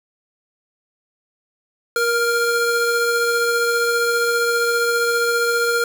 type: tone pair together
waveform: square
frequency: 471.4 / 1399.2 Hz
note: A#4 / F6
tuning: +19 / +3 cents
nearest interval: octave + perfect fifth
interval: 1884 cents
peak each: -20 dBFS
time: 1.96-5.84 s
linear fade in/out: 2 ms
effects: none